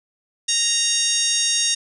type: harmonic tone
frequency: 932.3 Hz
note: A#5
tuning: in tune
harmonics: 2 / 3 / 4 / 5 / 6 / 7 / 8 / 9 / 10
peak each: -33 / -28 / -23 / -31 / -23 / -23 / -33 / -33 / -28 dBFS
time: 0.48-1.75 s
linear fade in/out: 10 ms
effects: none